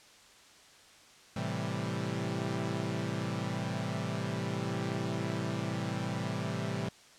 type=chord; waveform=sawtooth; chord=A minor seventh; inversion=none; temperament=equal; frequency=110 / 130.81 / 164.81 / 196 Hz; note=A2 / C3 / E3 / G3; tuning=0 / 0 / 0 / 0 cents; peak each=-34 dBFS; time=1.36-6.89 s; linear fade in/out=5 ms; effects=white hiss -57 dBFS RMS until 7.18 s + low-pass 7000 Hz 12 dB/octave